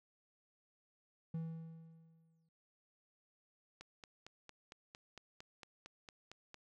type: tone with exponential decay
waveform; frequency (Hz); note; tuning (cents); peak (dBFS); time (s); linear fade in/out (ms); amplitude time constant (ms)
triangle; 163.1; E3; -18; -35; 1.34-2.49; 5; 250
type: click train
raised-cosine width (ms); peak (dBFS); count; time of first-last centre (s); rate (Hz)
0.2; -34; 13; 3.81-6.543; 4.39
effects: none